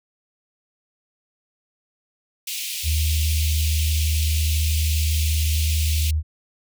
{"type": "high-pass noise", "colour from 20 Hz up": "pink", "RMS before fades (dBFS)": -29, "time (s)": [2.47, 6.11], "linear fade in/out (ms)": 5, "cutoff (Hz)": 2400, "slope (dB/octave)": 48}
{"type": "tone", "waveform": "sine", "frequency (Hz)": 77.5, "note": "D#2", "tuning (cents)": -6, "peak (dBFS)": -18, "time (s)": [2.83, 6.23], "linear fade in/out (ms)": 50}
{"effects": []}